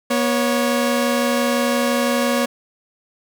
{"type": "tone pair together", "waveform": "sawtooth", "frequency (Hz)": [241.3, 554.4], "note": ["B3", "C#5"], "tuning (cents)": [-40, 0], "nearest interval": "octave + major second", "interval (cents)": 1440, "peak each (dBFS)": [-15, -16], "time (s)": [0.1, 2.46], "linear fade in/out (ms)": 10, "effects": []}